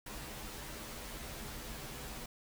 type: noise with comb filter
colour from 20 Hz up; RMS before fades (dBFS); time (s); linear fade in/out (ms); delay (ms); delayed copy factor
pink; -45; 0.06-2.26; 5; 11; -0.85
effects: none